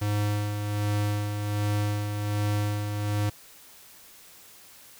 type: tone with tremolo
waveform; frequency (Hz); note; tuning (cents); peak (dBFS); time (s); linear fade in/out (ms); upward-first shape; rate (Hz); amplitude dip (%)
square; 103.83; G#2; 0; -24; 0.01-3.3; 10; sine; 1.3; 45
effects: white hiss -51 dBFS RMS until 4.99 s